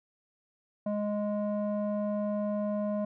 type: tone with low-pass filter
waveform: square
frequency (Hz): 207.7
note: G#3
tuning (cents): 0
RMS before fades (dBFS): -31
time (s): 0.86-3.05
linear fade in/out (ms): 5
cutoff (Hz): 750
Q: 4.5
effects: none